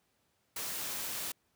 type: noise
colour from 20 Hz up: white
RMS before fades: -38 dBFS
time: 0.56-1.32 s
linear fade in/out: 5 ms
effects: pink hiss -75 dBFS RMS until 1.55 s + high-pass 80 Hz 12 dB/octave